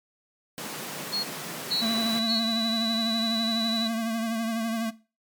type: high-pass noise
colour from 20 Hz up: pink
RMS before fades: -36 dBFS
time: 0.58-2.19 s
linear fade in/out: 0 ms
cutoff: 140 Hz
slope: 48 dB/octave
type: tone bursts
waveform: sine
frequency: 4312 Hz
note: C#8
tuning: 49 cents flat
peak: -25 dBFS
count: 3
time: 1.12-2.4 s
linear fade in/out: 20 ms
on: 120 ms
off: 460 ms
type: tone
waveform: sine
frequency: 3951 Hz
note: B7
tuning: in tune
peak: -26 dBFS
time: 1.71-3.88 s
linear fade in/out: 10 ms
type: tone with vibrato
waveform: square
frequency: 226.2 Hz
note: A3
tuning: 48 cents sharp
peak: -26 dBFS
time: 1.81-4.91 s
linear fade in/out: 20 ms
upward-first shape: triangle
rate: 12 Hz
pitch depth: 49 cents each way
effects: noise-tail reverb RT60 0.3 s tail -17 dB re dry + MP3 96 kbps